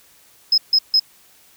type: tone bursts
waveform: sine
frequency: 5120 Hz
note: D#8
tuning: 49 cents sharp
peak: -10 dBFS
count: 3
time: 0.52-0.997 s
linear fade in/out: 5 ms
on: 59 ms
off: 150 ms
effects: tanh soft clip ceiling -7 dBFS + white hiss -52 dBFS RMS until 1.56 s